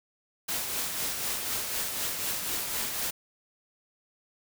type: noise with tremolo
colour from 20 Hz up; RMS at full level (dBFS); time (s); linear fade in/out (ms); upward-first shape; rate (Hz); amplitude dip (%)
white; -30; 0.48-3.11; 10; triangle; 4; 45
effects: none